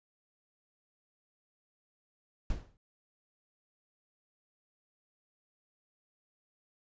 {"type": "noise with exponential decay", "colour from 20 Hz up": "brown", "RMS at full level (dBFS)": -31, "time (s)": [2.5, 2.77], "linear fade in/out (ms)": 1, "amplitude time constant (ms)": 57, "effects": ["resampled to 16000 Hz"]}